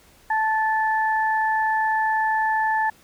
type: tone pair together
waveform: sine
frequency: 876 / 1748.2 Hz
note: A5 / A6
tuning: -8 / -12 cents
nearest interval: octave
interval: 1196 cents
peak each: -20 / -24 dBFS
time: 0.3-2.9 s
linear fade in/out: 5 ms
effects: pink hiss -54 dBFS RMS until 3.03 s